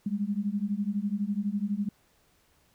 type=beating tone pair; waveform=sine; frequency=198 / 210 Hz; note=G3 / G#3; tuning=+18 / +19 cents; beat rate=12 Hz; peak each=-30 dBFS; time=0.06-1.89 s; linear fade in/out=5 ms; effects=pink hiss -66 dBFS RMS until 2.74 s